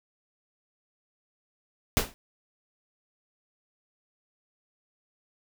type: noise with exponential decay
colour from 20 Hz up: pink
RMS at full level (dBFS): -19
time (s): 1.97-2.14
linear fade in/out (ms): 0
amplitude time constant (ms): 36
effects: none